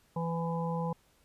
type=harmonic tone; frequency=167 Hz; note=E3; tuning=23 cents sharp; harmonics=1 / 3 / 5 / 6; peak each=-32 / -37 / -39 / -40 dBFS; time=0.16-0.93 s; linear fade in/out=5 ms; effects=pink hiss -67 dBFS RMS until 1.24 s + resampled to 32000 Hz